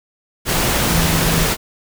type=tone in noise; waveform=sine; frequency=164.81 Hz; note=E3; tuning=in tune; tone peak=-18 dBFS; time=0.88-1.49 s; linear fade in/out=50 ms; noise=pink; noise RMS=-17 dBFS; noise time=0.45-1.57 s; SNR=-4 dB; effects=none